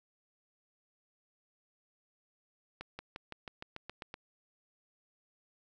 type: accelerating click train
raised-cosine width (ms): 0.3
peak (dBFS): -26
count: 10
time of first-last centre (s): 2.81-4.141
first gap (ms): 180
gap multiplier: 0.95
effects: none